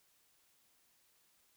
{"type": "silence", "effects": ["white hiss -72 dBFS RMS until 1.56 s"]}